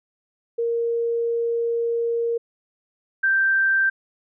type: tone pair in turn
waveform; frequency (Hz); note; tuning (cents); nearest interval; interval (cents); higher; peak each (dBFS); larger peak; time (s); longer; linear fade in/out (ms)
sine; 466.2 / 1568.1; A#4 / G6; 0 / 0; octave + major sixth; 2100; second; -20 / -16; second; 0.58-2.38 / 3.23-3.9; first; 10
effects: none